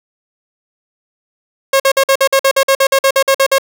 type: tone bursts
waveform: sawtooth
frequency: 542 Hz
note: C#5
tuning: 39 cents flat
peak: -4 dBFS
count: 16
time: 1.73-3.584 s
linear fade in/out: 5 ms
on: 69 ms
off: 50 ms
effects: none